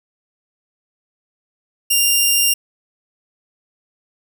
10% pulse tone, 2794 Hz, F7, in tune, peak -4 dBFS, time 1.9-2.54 s, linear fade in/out 10 ms, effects none

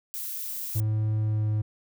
violet noise, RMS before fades -34 dBFS, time 0.14-0.8 s, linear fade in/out 0 ms
triangle tone with pitch glide, 108 to 107.01 Hz, A2 to A2, -32 to -48 cents, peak -21 dBFS, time 0.75-1.62 s, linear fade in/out 10 ms, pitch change -16 cents, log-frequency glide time 1.19-1.48 s
effects none

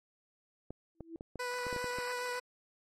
clicks, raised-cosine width 2 ms, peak -29 dBFS, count 9, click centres 0.706 / 1.007 / 1.209 / 1.357 / 1.667 / 1.728 / 1.763 / 1.843 / 1.986 s
sine tone with exponential growth, 329.6 Hz, E4, in tune, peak -38 dBFS, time 0.95-1.16 s, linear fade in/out 1 ms, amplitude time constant 45 ms
15% pulse tone with vibrato, 493.9 Hz, B4, in tune, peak -29 dBFS, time 1.39-2.4 s, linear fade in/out 10 ms, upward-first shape triangle, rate 7.3 Hz, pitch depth 15 cents each way
effects low-pass 10000 Hz 12 dB/octave + AAC 48 kbps

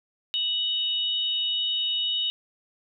sine tone pair together, 2960 / 3729 Hz, F#7 / A#7, 0 / 0 cents, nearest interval major third, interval 400 cents, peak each -26 / -27 dBFS, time 0.34-2.3 s, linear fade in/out 0 ms, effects none

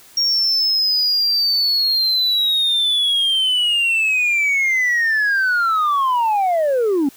sine linear sweep, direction down, 5588 to 261.6 Hz, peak -12 dBFS, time 0.17-7.09 s, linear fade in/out 5 ms, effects tanh soft clip ceiling -13 dBFS + white hiss -46 dBFS RMS until 7.16 s

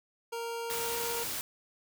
25% pulse tone with pitch glide, 464.7 to 468.2 Hz, A#4 to A#4, -5 to +8 cents, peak -31 dBFS, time 0.32-1.24 s, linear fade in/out 10 ms, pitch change +13 cents, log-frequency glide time 0.85-0.99 s
white noise, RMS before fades -36 dBFS, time 0.7-1.41 s, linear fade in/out 0 ms
effects none

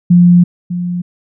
sine tone pair in turn, 175.8 / 176.75 Hz, F3 / F3, +12 / +21 cents, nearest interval unison, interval 9 cents, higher second, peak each -3 / -15 dBFS, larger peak first, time 0.1-0.44 / 0.7-1.02 s, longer first, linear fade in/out 10 ms, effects none

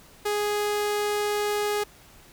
sawtooth tone, 415.3 Hz, G#4, in tune, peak -20 dBFS, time 0.25-1.84 s, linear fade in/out 10 ms, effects pink hiss -52 dBFS RMS until 2.32 s

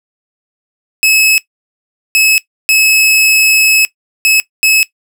sawtooth tone bursts at uneven times, 2584 Hz, E7, 35 cents flat, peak -3 dBFS, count 5, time 1.03-1.38 / 2.15-2.38 / 2.69-3.85 / 4.25-4.4 / 4.63-4.83 s, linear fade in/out 0 ms, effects noise-tail reverb RT60 0.1 s tail -19 dB re dry

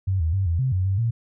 sine tone with pitch steps, 95.2 / 80.2 / 96.6 / 84 / 130.7 / 92.7 / 96.5 / 115.8 Hz, F#2 / E2 / G2 / E2 / C3 / F#2 / G2 / A#2, +50 / -47 / -25 / +33 / -1 / +4 / -27 / -11 cents, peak -19 dBFS, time 0.07-1.11 s, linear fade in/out 10 ms, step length 130 ms, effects none

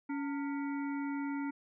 harmonic tone with a mistuned harmonic, 280.7 Hz, C#4, 22 cents sharp, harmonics 1 / 3 / 5 / 7 / 8, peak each -34 / -44 / -48 / -51 / -52 dBFS, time 0.09-1.51 s, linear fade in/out 10 ms, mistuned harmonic 3, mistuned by +130 cents, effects none

